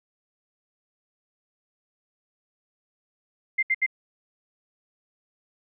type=tone bursts; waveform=sine; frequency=2093 Hz; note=C7; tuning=in tune; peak=-19 dBFS; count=3; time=3.58-3.864 s; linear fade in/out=10 ms; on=48 ms; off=70 ms; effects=none